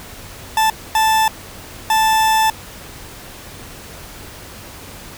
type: tone bursts at uneven times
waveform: 40% pulse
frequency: 880 Hz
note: A5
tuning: in tune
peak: -11 dBFS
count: 3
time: 0.57-0.7 / 0.95-1.28 / 1.9-2.5 s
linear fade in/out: 2 ms
effects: added 94 Hz sine -46 dBFS peak until 5.17 s + pink hiss -36 dBFS RMS until 5.17 s